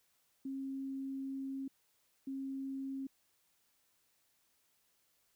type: tone bursts at uneven times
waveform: sine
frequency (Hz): 269.6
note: C#4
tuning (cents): -48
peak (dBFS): -38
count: 2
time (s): 0.45-1.68 / 2.27-3.07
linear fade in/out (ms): 5
effects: white hiss -75 dBFS RMS until 5.35 s